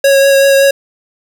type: tone with vibrato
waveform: square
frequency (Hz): 550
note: C#5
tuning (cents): -14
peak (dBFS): -6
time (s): 0.04-0.71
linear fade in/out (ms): 5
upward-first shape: triangle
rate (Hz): 5.3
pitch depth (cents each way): 16
effects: none